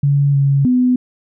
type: tone with pitch steps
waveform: sine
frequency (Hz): 141.7 / 139.2 / 250.5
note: C#3 / C#3 / B3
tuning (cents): +38 / +8 / +25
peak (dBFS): -10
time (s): 0.03-0.96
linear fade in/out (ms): 5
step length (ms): 310
effects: none